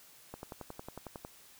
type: click train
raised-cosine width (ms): 1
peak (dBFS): -28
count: 11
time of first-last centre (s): 0.34-1.249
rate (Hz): 11
effects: white hiss -58 dBFS RMS until 1.59 s